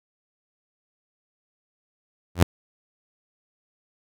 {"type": "tone with exponential growth", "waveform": "sawtooth", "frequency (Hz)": 87.31, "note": "F2", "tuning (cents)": 0, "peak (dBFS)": -5, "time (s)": [2.35, 2.43], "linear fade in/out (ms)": 5, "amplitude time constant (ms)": 17, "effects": []}